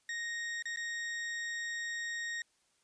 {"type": "tone with dropouts", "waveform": "40% pulse", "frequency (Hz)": 1864.7, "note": "A#6", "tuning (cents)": 0, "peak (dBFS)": -35, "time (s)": [0.09, 2.42], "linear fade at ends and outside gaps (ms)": 2, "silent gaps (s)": [[0.624, 0.655], [0.761, 0.771]], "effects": ["white hiss -73 dBFS RMS until 2.83 s", "resampled to 22050 Hz"]}